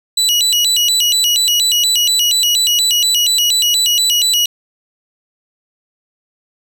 30% pulse tone with vibrato, 3397 Hz, G#7, 38 cents sharp, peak -8 dBFS, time 0.17-4.46 s, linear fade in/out 5 ms, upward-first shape square, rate 4.2 Hz, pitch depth 270 cents each way, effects none

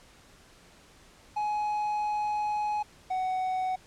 triangle tone pair in turn, 840 / 746 Hz, G#5 / F#5, +19 / +14 cents, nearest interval major second, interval 205 cents, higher first, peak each -25 dBFS, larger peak neither, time 1.36-2.83 / 3.1-3.76 s, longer first, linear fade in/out 10 ms, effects pink hiss -56 dBFS RMS until 3.86 s + low-pass 9000 Hz 12 dB/octave

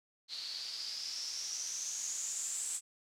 blue noise with low-pass filter sweep, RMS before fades -40 dBFS, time 0.28-2.81 s, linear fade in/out 50 ms, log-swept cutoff 4200 to 8000 Hz, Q 8.4, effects none

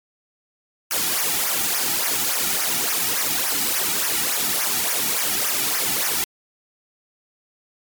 white noise with flanger, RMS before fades -22 dBFS, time 0.91-6.24 s, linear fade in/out 0 ms, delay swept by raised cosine 0.24 to 1.94 ms, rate 3.5 Hz, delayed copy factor -0.85, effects MP3 96 kbps

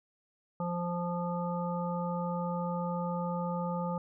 harmonic tone, 174.61 Hz, F3, in tune, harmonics 1 / 3 / 5 / 7, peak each -33 / -37 / -38 / -41 dBFS, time 0.6-3.98 s, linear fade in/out 2 ms, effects none

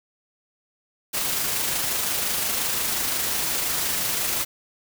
white noise with amplitude modulation, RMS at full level -24 dBFS, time 1.13-4.45 s, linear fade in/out 20 ms, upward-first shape sine, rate 25.7 Hz, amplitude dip 25%, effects none

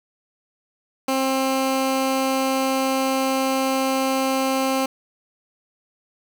15% pulse tone, 265.5 Hz, C4, 25 cents sharp, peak -13 dBFS, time 1.08-4.86 s, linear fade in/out 5 ms, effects 8-bit

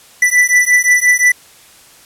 square beating tone pair, 1975.5 / 1981.2 Hz, B6 / B6, 0 / +5 cents, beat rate 5.7 Hz, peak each -12 dBFS, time 0.22-1.32 s, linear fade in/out 5 ms, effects white hiss -43 dBFS RMS until 2.05 s + low-pass 12000 Hz 12 dB/octave

